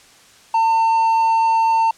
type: tone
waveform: triangle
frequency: 902 Hz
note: A5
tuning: 43 cents sharp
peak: -11 dBFS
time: 0.54-1.91 s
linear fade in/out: 5 ms
effects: white hiss -48 dBFS RMS until 1.97 s + low-pass 8000 Hz 12 dB/octave